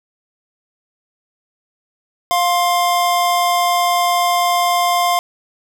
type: tone pair together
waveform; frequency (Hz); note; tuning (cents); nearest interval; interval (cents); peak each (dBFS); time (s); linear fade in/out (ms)
square; 703.5 / 1054; F5 / C6; +12 / +12; perfect fifth; 700; -16 / -18; 2.31-5.19; 0
effects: none